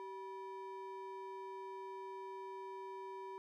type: ring-modulated tone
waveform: triangle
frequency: 679 Hz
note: F5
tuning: 49 cents flat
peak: -40 dBFS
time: 0-3.38 s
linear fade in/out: 0 ms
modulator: 294 Hz
effects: none